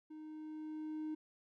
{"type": "tone with level ramp", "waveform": "triangle", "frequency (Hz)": 309.6, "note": "D#4", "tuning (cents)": -9, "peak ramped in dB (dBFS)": [-46, -35], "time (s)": [0.1, 1.15], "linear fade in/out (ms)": 10, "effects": ["tanh soft clip ceiling -33 dBFS"]}